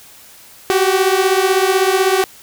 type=beating tone pair; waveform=sawtooth; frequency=372.4 / 388.4 Hz; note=F#4 / G4; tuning=+11 / -16 cents; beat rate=16 Hz; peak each=-11 dBFS; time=0.7-2.24 s; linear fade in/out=0 ms; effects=white hiss -42 dBFS RMS until 2.42 s